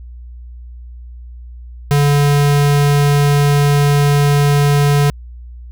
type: tone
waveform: square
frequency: 144 Hz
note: D3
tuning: 34 cents flat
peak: -10 dBFS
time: 1.91-5.1 s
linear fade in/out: 0 ms
effects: added 60 Hz sine -30 dBFS peak until 5.71 s